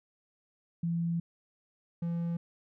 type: tone pair in turn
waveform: sine / triangle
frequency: 168.7 / 169.65 Hz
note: E3 / F3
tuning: +40 / -50 cents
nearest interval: unison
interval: 10 cents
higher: second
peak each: -28 dBFS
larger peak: neither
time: 0.83-1.2 / 2.02-2.37 s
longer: first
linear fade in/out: 5 ms
effects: none